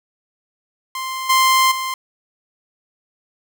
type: tone with level steps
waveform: sawtooth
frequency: 1046.5 Hz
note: C6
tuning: in tune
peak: -20 / -8 / -18 dBFS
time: 0.95-1.94 s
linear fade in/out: 2 ms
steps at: 1.29 / 1.71 s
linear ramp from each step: 10 ms
effects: none